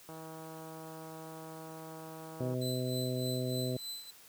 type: click train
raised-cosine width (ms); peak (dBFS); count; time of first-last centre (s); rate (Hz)
1; -34; 393; 0.09-2.54; 160
type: harmonic tone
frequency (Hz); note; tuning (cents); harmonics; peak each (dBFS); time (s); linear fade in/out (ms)
126.8; B2; +46; 1 / 2 / 3 / 4 / 5; -35 / -38 / -40 / -41 / -42; 2.4-3.77; 5
type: tone with tremolo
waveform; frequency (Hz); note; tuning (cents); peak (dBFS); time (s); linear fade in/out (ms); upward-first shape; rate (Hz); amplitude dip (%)
sawtooth; 4025; B7; +32; -35; 2.61-4.11; 10; triangle; 3.3; 80
effects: white hiss -57 dBFS RMS until 4.28 s + high-pass 60 Hz 12 dB/octave